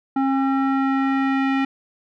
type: tone with low-pass filter sweep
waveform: square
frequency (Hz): 269.8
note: C#4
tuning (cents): -47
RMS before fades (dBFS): -20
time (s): 0.16-1.65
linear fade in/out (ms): 5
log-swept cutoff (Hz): 1100 to 2300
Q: 1.9
effects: none